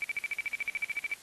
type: tone bursts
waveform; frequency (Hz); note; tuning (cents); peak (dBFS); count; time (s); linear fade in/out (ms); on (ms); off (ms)
sine; 2310; D7; -29; -28; 16; 0.02-1.137; 0; 22; 51
effects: white hiss -53 dBFS RMS until 1.22 s + AAC 32 kbps